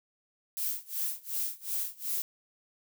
violet noise with tremolo, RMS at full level -31 dBFS, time 0.57-2.22 s, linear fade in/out 0 ms, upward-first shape sine, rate 2.7 Hz, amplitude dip 95%, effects none

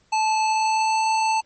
square tone with pitch glide, 872 to 882.1 Hz, A5 to A5, -16 to +4 cents, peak -19 dBFS, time 0.12-1.41 s, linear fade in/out 10 ms, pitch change +20 cents, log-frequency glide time 0.4-1.05 s, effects pink hiss -62 dBFS RMS until 1.45 s + MP3 32 kbps

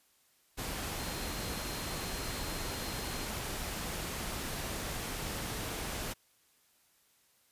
sine tone in noise, 4186 Hz, C8, in tune, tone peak -48 dBFS, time 0.98-3.27 s, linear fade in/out 20 ms, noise pink, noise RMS -38 dBFS, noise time 0.57-6.14 s, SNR -13 dB, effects white hiss -69 dBFS RMS until 7.51 s + resampled to 32000 Hz

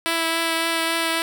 5% pulse tone with vibrato, 329.6 Hz, E4, in tune, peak -9 dBFS, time 0.06-1.22 s, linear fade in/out 0 ms, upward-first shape triangle, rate 3.6 Hz, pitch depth 14 cents each way, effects none

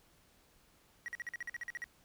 triangle tone bursts, 1908 Hz, A#6, 40 cents sharp, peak -36 dBFS, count 12, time 1.06-1.841 s, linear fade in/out 0 ms, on 22 ms, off 47 ms, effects pink hiss -67 dBFS RMS until 2.04 s

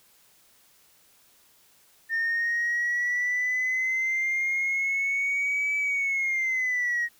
sine linear two-way sweep, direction up then down, 1814 to 2300 to 1879 Hz, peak -22 dBFS, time 2.09-7.09 s, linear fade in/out 50 ms, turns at 5.77 s, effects tanh soft clip ceiling -21 dBFS + white hiss -60 dBFS RMS until 7.19 s

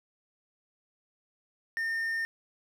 triangle tone, 1818 Hz, A#6, 44 cents flat, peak -27 dBFS, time 1.77-2.25 s, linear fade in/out 0 ms, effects 11-bit

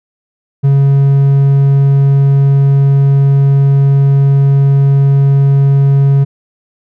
triangle tone, 138.59 Hz, C#3, in tune, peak -3 dBFS, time 0.63-6.25 s, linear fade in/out 20 ms, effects none

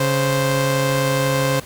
sawtooth tone pair together, 138.7 / 522.8 Hz, C#3 / C5, +1 / -1 cents, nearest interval octave + major seventh, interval 2298 cents, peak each -15 dBFS, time 0-1.6 s, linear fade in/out 5 ms, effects pink hiss -40 dBFS RMS until 1.65 s + MP3 96 kbps

